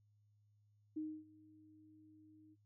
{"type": "tone with ADSR envelope", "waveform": "sine", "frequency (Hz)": 310, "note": "D#4", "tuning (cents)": -6, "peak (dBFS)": -38, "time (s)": [0.96, 2.56], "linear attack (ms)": 11, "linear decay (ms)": 270, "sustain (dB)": -23, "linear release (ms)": 34, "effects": ["noise-tail reverb RT60 0.1 s tail -20 dB re dry", "added 104 Hz sine -70 dBFS peak until 2.65 s"]}